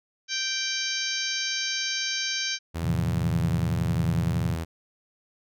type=harmonic tone; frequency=782 Hz; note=G5; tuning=4 cents flat; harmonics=2 / 3 / 4 / 5 / 6 / 7 / 8; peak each=-34 / -34 / -34 / -34 / -34 / -34 / -34 dBFS; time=0.28-2.59 s; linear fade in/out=50 ms
type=tone; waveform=sawtooth; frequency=82.6 Hz; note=E2; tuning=4 cents sharp; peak=-25 dBFS; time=2.74-4.65 s; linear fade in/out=20 ms
type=chord; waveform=sine; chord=F major seventh; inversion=first; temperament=just; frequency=109.13 / 130.96 / 163.7 / 174.61 Hz; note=A2 / C3 / E3 / F3; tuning=-14 / +2 / -12 / 0 cents; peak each=-29 dBFS; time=2.81-4.57 s; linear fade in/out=50 ms
effects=none